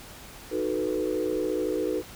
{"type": "chord", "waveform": "sine", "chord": "B dominant seventh", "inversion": "first", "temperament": "equal", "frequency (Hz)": [311.1, 370, 440, 493.9], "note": ["D#4", "F#4", "A4", "B4"], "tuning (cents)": [0, 0, 0, 0], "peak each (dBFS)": -30, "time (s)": [0.5, 2.03], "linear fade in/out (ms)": 50, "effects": ["tanh soft clip ceiling -16 dBFS", "pink hiss -45 dBFS RMS until 2.15 s"]}